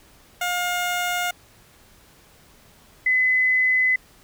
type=tone pair in turn; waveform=15% pulse / sine; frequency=712 / 2020 Hz; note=F5 / B6; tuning=+33 / +39 cents; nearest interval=octave + tritone; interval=1806 cents; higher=second; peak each=-16 dBFS; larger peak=neither; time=0.41-1.31 / 3.06-3.96 s; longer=neither; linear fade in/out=5 ms; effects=pink hiss -53 dBFS RMS until 4.23 s